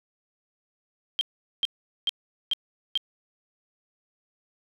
sine tone bursts, 3182 Hz, G7, 25 cents sharp, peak -21 dBFS, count 5, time 1.19-2.975 s, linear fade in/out 0 ms, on 21 ms, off 420 ms, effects none

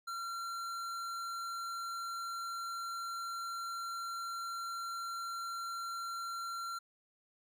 sine tone with tanh clipping, 1368 Hz, F6, 36 cents flat, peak -40 dBFS, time 0.07-6.79 s, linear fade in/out 10 ms, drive 18 dB, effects none

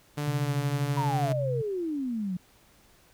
sawtooth tone with pitch glide, 146.83 to 144.22 Hz, D3 to D3, 0 to -31 cents, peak -25 dBFS, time 0.17-1.33 s, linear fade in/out 10 ms, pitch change -31 cents, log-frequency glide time 0.4-0.52 s
sine tone, 132 Hz, C3, 16 cents sharp, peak -28 dBFS, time 0.27-1.62 s, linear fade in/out 10 ms
sine exponential sweep, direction down, 982 to 174.61 Hz, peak -28 dBFS, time 0.97-2.37 s, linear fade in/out 5 ms
effects pink hiss -60 dBFS RMS until 3.13 s

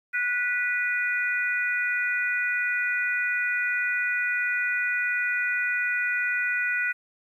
harmonic tone, 490.8 Hz, B4, 11 cents flat, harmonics 3 / 4 / 5, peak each -26 / -28 / -30 dBFS, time 0.13-6.93 s, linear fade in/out 20 ms, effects 10-bit

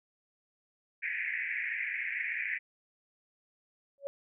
white band-pass noise, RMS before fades -35 dBFS, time 1.02-2.59 s, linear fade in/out 20 ms, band 1700 to 2400 Hz, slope 96 dB/octave
sine tone with exponential growth, 559 Hz, C#5, 14 cents sharp, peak -29 dBFS, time 3.98-4.07 s, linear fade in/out 0 ms, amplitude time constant 18 ms
effects none

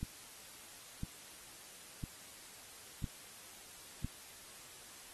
click train, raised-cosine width 5 ms, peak -26 dBFS, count 5, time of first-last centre 0.03-4.046 s, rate 0.996 Hz, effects white hiss -54 dBFS RMS until 5.13 s + AAC 32 kbps

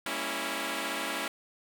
5% pulse chord, G diminished seventh, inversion none, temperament equal with one note detuned, 200.5 / 233.1 / 277.2 / 329.6 Hz, G3 / Bb3 / Db4 / Fb4, +39 / 0 / 0 / 0 cents, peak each -29 / -29 / -24 / -24 dBFS, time 0.06-1.28 s, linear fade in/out 2 ms, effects none

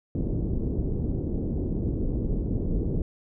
pink low-pass noise, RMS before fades -27 dBFS, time 0.15-3.02 s, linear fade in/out 2 ms, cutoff 390 Hz, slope 24 dB/octave, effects none

